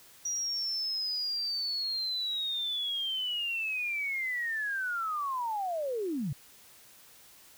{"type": "linear sweep", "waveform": "sine", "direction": "down", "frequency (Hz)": [5790, 120.8], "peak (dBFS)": -30, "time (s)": [0.25, 6.33], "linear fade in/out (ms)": 5, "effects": ["white hiss -56 dBFS RMS until 7.57 s"]}